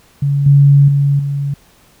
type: tone with level steps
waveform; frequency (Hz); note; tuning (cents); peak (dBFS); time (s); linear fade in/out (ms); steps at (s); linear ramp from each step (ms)
sine; 141.2; C#3; +32; -11 / -4 / -9 / -15; 0.22-1.54; 5; 0.46 / 0.88 / 1.19; 5
effects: pink hiss -49 dBFS RMS until 2 s